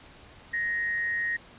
sine tone with frequency modulation, 1872 Hz, A#6, 7 cents sharp, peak -26 dBFS, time 0.53-1.37 s, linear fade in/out 10 ms, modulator 164 Hz, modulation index 0.35, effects pink hiss -51 dBFS RMS until 1.58 s + resampled to 8000 Hz

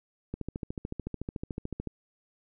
click train, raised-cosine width 3 ms, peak -21 dBFS, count 22, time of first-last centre 0.34-1.873 s, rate 13.7 Hz, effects none

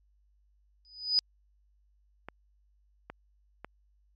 sine tone with exponential growth, 4978 Hz, D#8, in tune, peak -19 dBFS, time 0.85-1.19 s, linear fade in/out 0 ms, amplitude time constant 72 ms
clicks, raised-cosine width 0.5 ms, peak -25 dBFS, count 3, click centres 2.286 / 3.1 / 3.646 s
effects added 50 Hz sine -64 dBFS peak until 4.15 s + MP3 48 kbps

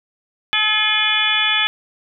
harmonic tone with a mistuned harmonic, 428.1 Hz, A4, 47 cents flat, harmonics 2 / 3 / 4 / 5 / 6 / 7 / 8, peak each -28 / -26 / -22 / -25 / -21 / -22 / -19 dBFS, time 0.53-1.67 s, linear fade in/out 0 ms, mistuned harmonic 6, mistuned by -82 cents, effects none

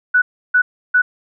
sine tone bursts, 1480 Hz, F#6, in tune, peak -9 dBFS, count 3, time 0.14-1.02 s, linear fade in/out 10 ms, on 80 ms, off 320 ms, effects none

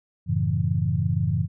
sine chord, F# minor seventh, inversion none, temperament equal, 92.5 / 110 / 138.59 / 164.81 Hz, F#2 / A2 / C#3 / E3, 0 / 0 / 0 / 0 cents, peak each -26 dBFS, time 0.26-1.48 s, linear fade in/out 50 ms, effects none

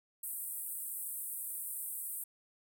white band-pass noise, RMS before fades -41 dBFS, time 0.23-2.24 s, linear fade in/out 5 ms, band 8200 to 16000 Hz, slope 96 dB/octave, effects none

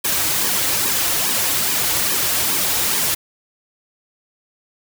white noise with flanger, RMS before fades -19 dBFS, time 0.04-3.15 s, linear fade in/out 10 ms, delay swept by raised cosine 1.4 to 5.1 ms, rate 2.4 Hz, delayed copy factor -0.8, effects none

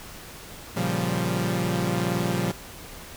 sawtooth chord, G half-diminished seventh, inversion first, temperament equal, 116.54 / 138.59 / 174.61 / 196 Hz, Bb2 / Db3 / F3 / G3, 0 / 0 / 0 / 0 cents, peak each -26 / -27 / -23 / -26 dBFS, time 0.76-2.52 s, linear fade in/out 10 ms, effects pink hiss -42 dBFS RMS until 3.16 s

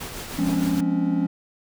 pink noise with tremolo, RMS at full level -33 dBFS, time 0-0.81 s, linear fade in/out 10 ms, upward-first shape sine, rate 6.5 Hz, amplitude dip 35%
triangle chord, Db major seventh, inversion first, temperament equal with one note detuned, 174.61 / 207.7 / 261.6 / 281.5 Hz, F3 / Ab3 / C4 / Db4, 0 / 0 / 0 / +27 cents, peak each -23 / -27 / -25 / -21 dBFS, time 0.38-1.27 s, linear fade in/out 10 ms
effects none

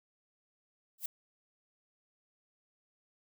violet noise with exponential growth, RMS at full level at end -30 dBFS, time 0.98-1.06 s, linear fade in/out 5 ms, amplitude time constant 17 ms, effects none

